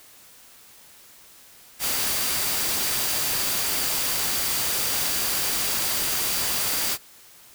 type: tone in noise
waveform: sine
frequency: 4700 Hz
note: D8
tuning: 1 cent sharp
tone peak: -35 dBFS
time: 1.79-6.98 s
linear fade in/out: 50 ms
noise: white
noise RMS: -25 dBFS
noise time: 1.79-6.98 s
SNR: -13 dB
effects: white hiss -50 dBFS RMS until 7.54 s